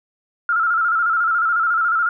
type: tone with vibrato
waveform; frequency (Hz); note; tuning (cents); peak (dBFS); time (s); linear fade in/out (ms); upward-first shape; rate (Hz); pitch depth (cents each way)
sine; 1365; F6; -40; -15; 0.49-2.09; 2; square; 14; 59
effects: none